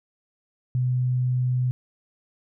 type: tone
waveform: sine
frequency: 126 Hz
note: B2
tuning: 35 cents sharp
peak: -20 dBFS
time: 0.75-1.71 s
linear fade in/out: 0 ms
effects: none